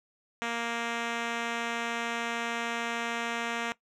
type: tone with low-pass filter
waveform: 5% pulse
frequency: 233.4 Hz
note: A#3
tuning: 2 cents sharp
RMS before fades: -33 dBFS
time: 0.42-3.72 s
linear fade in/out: 0 ms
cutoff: 5600 Hz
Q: 0.67
effects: noise-tail reverb RT60 0.1 s tail -18 dB re dry